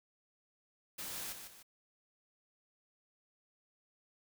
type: noise with echo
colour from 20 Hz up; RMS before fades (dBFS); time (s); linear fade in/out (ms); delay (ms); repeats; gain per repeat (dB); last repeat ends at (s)
white; -43; 0.98-1.33; 10; 150; 2; -7; 1.63
effects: none